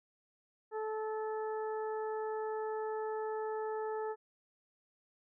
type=harmonic tone; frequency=434.9 Hz; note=A4; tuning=20 cents flat; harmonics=1 / 2 / 3 / 4; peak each=-36 / -41 / -48 / -52 dBFS; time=0.71-4.16 s; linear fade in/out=50 ms; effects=none